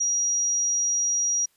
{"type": "tone", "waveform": "sine", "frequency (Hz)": 5740, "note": "F8", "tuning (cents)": 47, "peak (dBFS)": -21, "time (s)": [0, 1.46], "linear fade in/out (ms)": 10, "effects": ["white hiss -66 dBFS RMS until 1.56 s", "resampled to 32000 Hz"]}